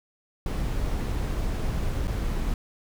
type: noise with dropouts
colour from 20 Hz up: brown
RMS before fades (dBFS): -27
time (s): 0.46-2.54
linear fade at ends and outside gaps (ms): 2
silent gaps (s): 2.073-2.078
effects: none